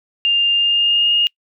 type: tone with pitch glide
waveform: sine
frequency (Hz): 2803 to 2845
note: F7 to F7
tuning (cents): +6 to +31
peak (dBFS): -12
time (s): 0.25-1.27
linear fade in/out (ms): 0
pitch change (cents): +25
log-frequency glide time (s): 0.54-1.13
effects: noise-tail reverb RT60 0.1 s tail -25 dB re dry